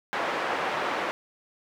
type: band-pass noise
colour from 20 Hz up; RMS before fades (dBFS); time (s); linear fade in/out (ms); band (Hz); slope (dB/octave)
pink; -29; 0.13-1.11; 0; 510 to 1900; 12
effects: none